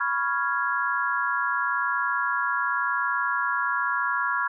sine chord, C# dominant seventh, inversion third, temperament equal with one note detuned, 987.8 / 1108.7 / 1390.5 / 1661.2 Hz, B5 / C#6 / E#6 / G#6, 0 / 0 / -8 / 0 cents, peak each -30 / -29 / -27 / -28 dBFS, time 0-4.48 s, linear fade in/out 10 ms, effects none

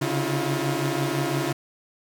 sawtooth tone cluster, 136.3 / 142.2 / 323 / 353.7 Hz, C#3 / C#3 / E4 / F4, -29 / +45 / -35 / +22 cents, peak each -25 dBFS, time 0.01-1.53 s, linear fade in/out 10 ms, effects none

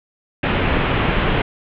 pink low-pass noise, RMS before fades -18 dBFS, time 0.43-1.42 s, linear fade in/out 5 ms, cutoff 3200 Hz, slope 48 dB/octave, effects none

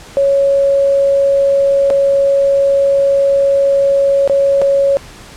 sine tone with dropouts, 554.4 Hz, C#5, in tune, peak -8 dBFS, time 0.17-4.97 s, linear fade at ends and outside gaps 0 ms, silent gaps 1.902-1.907 / 4.276-4.297 / 4.616-4.62 s, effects pink hiss -36 dBFS RMS until 5.36 s + low-pass 9000 Hz 12 dB/octave

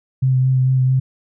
sine tone with vibrato, 130 Hz, C3, 11 cents flat, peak -12 dBFS, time 0.22-1 s, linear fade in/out 10 ms, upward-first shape sine, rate 4.5 Hz, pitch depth 17 cents each way, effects none

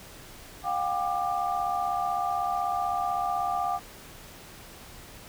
sine tone cluster, 715 / 791 / 1189 Hz, F5 / G5 / D6, +41 / +15 / +21 cents, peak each -29 / -30 / -31 dBFS, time 0.63-3.8 s, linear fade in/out 50 ms, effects pink hiss -47 dBFS RMS until 5.28 s

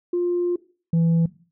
sine tone pair in turn, 351.7 / 165.98 Hz, F4 / E3, +12 / +12 cents, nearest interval octave + minor second, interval 1300 cents, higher first, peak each -18 / -13 dBFS, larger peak second, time 0.13-0.56 / 0.93-1.26 s, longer first, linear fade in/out 5 ms, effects noise-tail reverb RT60 0.4 s tail -19 dB re dry + tanh soft clip ceiling -15 dBFS

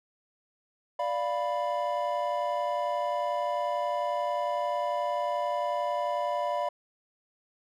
triangle chord, B diminished, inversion first, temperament equal, 587.3 / 698.5 / 987.8 Hz, D5 / F5 / B5, 0 / 0 / 0 cents, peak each -29 / -30 / -30 dBFS, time 0.99-6.69 s, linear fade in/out 5 ms, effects none

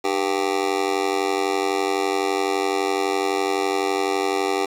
25% pulse tone with amplitude modulation, 392 Hz, G4, in tune, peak -12 dBFS, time 0.04-4.66 s, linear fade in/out 10 ms, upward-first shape sine, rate 91.9 Hz, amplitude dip 100%, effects low-pass 8000 Hz 12 dB/octave + 7-bit

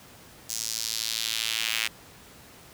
sawtooth tone with high-pass filter sweep, 112.4 Hz, A2, 37 cents sharp, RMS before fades -30 dBFS, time 0.49-1.88 s, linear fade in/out 10 ms, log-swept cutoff 6200 to 2400 Hz, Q 1.9, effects pink hiss -50 dBFS RMS until 2.73 s + high-pass 60 Hz 12 dB/octave

